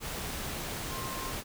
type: tone in noise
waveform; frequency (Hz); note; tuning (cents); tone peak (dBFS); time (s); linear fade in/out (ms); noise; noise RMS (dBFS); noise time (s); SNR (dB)
sine; 1058; C6; +19; -40; 0.89-1.34; 50; pink; -37; 0-1.44; -6
effects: none